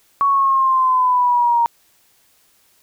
sine exponential sweep, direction down, 1122 to 932.3 Hz, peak -12 dBFS, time 0.21-1.66 s, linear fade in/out 0 ms, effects white hiss -57 dBFS RMS until 2.82 s

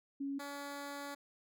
sine / 10% pulse tone pair in turn, 277.6 / 283.9 Hz, C#4 / C#4, +3 / +41 cents, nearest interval unison, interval 38 cents, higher second, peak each -36 / -34 dBFS, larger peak second, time 0.2-0.39 / 0.39-1.15 s, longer second, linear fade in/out 10 ms, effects none

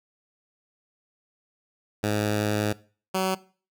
10% pulse tone pair in turn, 105.2 / 188.53 Hz, G#2 / F#3, +23 / +33 cents, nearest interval minor seventh, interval 1010 cents, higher second, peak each -15 dBFS, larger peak neither, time 2.03-2.73 / 3.14-3.35 s, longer first, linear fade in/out 10 ms, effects noise-tail reverb RT60 0.4 s tail -20 dB re dry

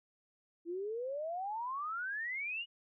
sine exponential sweep, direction up, 329.6 to 2934 Hz, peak -36 dBFS, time 0.65-2.66 s, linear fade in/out 50 ms, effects none

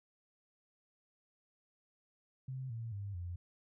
sine tone with pitch steps, 130.81 / 114.54 / 100.29 / 87.81 Hz, C3 / A#2 / G2 / F2, 0 / -30 / +40 / +10 cents, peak -39 dBFS, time 2.48-3.36 s, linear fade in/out 5 ms, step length 220 ms, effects none

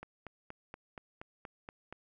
click train, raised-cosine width 0.5 ms, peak -29 dBFS, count 9, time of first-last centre 0.03-1.926 s, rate 4.22 Hz, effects none

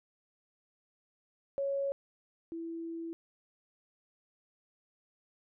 sine tone pair in turn, 554.4 / 331.4 Hz, C#5 / E4, 0 / +9 cents, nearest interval major sixth, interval 891 cents, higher first, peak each -30 / -37 dBFS, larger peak first, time 1.58-1.92 / 2.52-3.13 s, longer second, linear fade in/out 0 ms, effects none

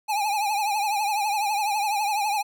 square tone with vibrato, 830.6 Hz, G#5, in tune, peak -23 dBFS, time 0.08-2.43 s, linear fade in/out 20 ms, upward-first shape triangle, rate 12 Hz, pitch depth 100 cents each way, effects none

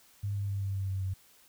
sine tone with pitch steps, 101.2 / 100.1 / 99 / 97.92 / 96.85 / 95.8 / 94.75 Hz, G#2 / G2 / G2 / G2 / G2 / G2 / F#2, -44 / +37 / +18 / -1 / -20 / -39 / +42 cents, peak -30 dBFS, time 0.23-1.14 s, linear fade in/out 10 ms, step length 130 ms, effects white hiss -61 dBFS RMS until 1.48 s

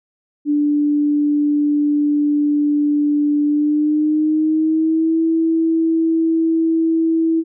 sine tone with pitch glide, 293.7 to 325.9 Hz, D4 to E4, 0 to -20 cents, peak -13 dBFS, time 0.45-7.44 s, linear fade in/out 50 ms, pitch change +180 cents, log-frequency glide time 3.44-5.2 s, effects none

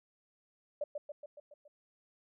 sine tone with echo, 587.3 Hz, D5, in tune, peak -32 dBFS, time 0.81-0.84 s, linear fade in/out 5 ms, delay 140 ms, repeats 6, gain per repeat -4 dB, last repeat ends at 1.68 s, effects none

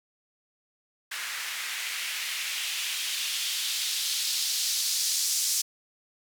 blue noise with band-pass filter sweep, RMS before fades -30 dBFS, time 1.11-5.62 s, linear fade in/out 10 ms, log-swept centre 1700 to 5800 Hz, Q 1.6, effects none

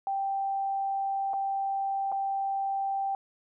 sine tone with dropouts, 784 Hz, G5, in tune, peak -27 dBFS, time 0.07-3.15 s, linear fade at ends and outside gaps 1 ms, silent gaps 1.334-1.338 / 2.118-2.123 s, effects none

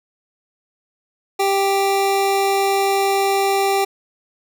square tone pair together, 393.1 / 786.2 Hz, G4 / G5, +5 / +5 cents, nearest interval octave, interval 1200 cents, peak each -19 dBFS, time 1.39-3.85 s, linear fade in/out 10 ms, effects none

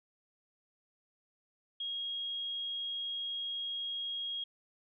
sine tone, 3276 Hz, G#7, 24 cents flat, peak -35 dBFS, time 1.8-4.44 s, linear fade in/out 5 ms, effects none

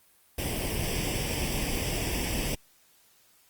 pink noise with comb filter, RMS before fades -30 dBFS, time 0.38-2.55 s, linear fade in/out 5 ms, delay 0.37 ms, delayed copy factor +0.75, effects white hiss -62 dBFS RMS until 3.49 s + Opus 32 kbps

